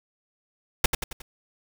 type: noise with echo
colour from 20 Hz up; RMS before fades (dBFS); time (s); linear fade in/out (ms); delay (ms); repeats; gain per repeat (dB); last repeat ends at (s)
pink; -17; 0.84-0.86; 5; 90; 4; -6; 1.22
effects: none